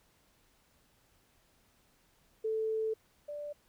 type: tone pair in turn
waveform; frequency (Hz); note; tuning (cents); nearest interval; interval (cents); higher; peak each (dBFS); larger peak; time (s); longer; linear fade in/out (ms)
sine; 440 / 587.6; A4 / D5; 0 / +1; perfect fourth; 501; second; -30 / -38; first; 2.44-2.94 / 3.28-3.53; first; 10
effects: pink hiss -69 dBFS RMS until 3.68 s